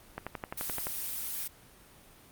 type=click train; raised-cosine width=0.5 ms; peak=-20 dBFS; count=9; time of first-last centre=0.18-0.87 s; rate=11.6 Hz
type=noise; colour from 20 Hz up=blue; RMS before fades=-36 dBFS; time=0.57-1.48 s; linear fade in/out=10 ms
effects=pink hiss -56 dBFS RMS until 2.31 s + Opus 32 kbps